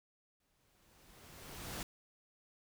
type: noise with exponential growth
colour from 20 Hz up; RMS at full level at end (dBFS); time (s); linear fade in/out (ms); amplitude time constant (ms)
pink; -41; 0.4-1.83; 2; 310
effects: none